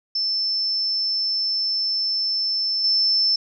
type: tone with level steps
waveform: sine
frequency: 5300 Hz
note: E8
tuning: 9 cents sharp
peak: -20 / -16 dBFS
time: 0.15-3.36 s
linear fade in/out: 5 ms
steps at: 2.84 s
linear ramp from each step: 2 ms
effects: none